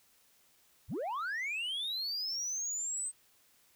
sine linear sweep, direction up, 49 to 8320 Hz, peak -31 dBFS, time 0.88-3.12 s, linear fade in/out 50 ms, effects tanh soft clip ceiling -33 dBFS + white hiss -67 dBFS RMS until 3.75 s

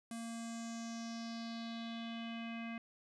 square tone with low-pass filter sweep, 229.9 Hz, A#3, 24 cents flat, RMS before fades -44 dBFS, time 0.11-2.78 s, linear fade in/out 2 ms, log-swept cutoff 9400 to 2300 Hz, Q 3.9, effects none

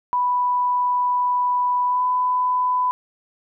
sine tone with pitch glide, 987.8 to 999.9 Hz, B5 to B5, 0 to +21 cents, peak -17 dBFS, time 0.13-2.91 s, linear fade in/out 0 ms, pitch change +21 cents, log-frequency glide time 1.86-2.03 s, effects none

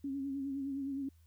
sine tone with vibrato, 274.6 Hz, C#4, 16 cents flat, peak -35 dBFS, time 0.04-1.09 s, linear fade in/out 5 ms, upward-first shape sine, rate 9.7 Hz, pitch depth 46 cents each way, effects added 81 Hz sine -60 dBFS peak until 1.26 s + white hiss -75 dBFS RMS until 1.26 s

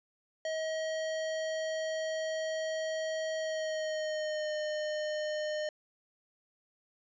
square tone with pitch glide, 635 to 609.1 Hz, D#5 to D#5, +35 to -37 cents, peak -33 dBFS, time 0.45-5.69 s, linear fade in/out 2 ms, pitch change -72 cents, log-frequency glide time 3.37-4.54 s, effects resampled to 16000 Hz

